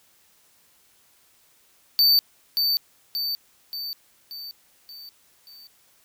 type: tone with echo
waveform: square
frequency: 4572 Hz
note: D8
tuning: 47 cents flat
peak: -15 dBFS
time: 1.99-2.19 s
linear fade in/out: 0 ms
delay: 580 ms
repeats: 6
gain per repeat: -5 dB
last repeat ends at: 5.67 s
effects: white hiss -60 dBFS RMS until 6.04 s